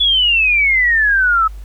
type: exponential sweep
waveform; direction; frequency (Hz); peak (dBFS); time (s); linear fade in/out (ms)
sine; down; 3445 to 1280; -10; 0-1.48; 10
effects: added 50 Hz sine -28 dBFS peak until 1.64 s + pink hiss -50 dBFS RMS until 1.64 s